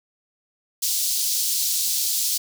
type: high-pass noise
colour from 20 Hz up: pink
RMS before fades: -23 dBFS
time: 0.82-2.38 s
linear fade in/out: 10 ms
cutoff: 4300 Hz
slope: 24 dB/octave
effects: none